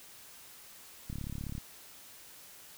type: click train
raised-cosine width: 5 ms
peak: -27 dBFS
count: 18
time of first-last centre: 1.1-1.58 s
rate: 35.4 Hz
effects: white hiss -53 dBFS RMS until 2.77 s